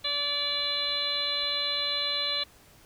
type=harmonic tone; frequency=578 Hz; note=D5; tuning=28 cents flat; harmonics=1 / 2 / 3 / 4 / 5 / 6 / 7; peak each=-39 / -40 / -41 / -38 / -38 / -32 / -29 dBFS; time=0.04-2.44 s; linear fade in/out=10 ms; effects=pink hiss -56 dBFS RMS until 2.85 s